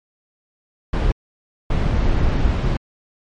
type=noise bursts at uneven times; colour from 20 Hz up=brown; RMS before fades=-17 dBFS; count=2; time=0.93-1.12 / 1.7-2.77 s; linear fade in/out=5 ms; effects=low-pass 4000 Hz 12 dB/octave + MP3 48 kbps